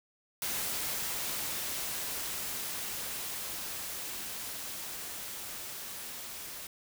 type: noise with level ramp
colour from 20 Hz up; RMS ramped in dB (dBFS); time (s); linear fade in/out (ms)
white; -34 to -43; 0.42-6.67; 2
effects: none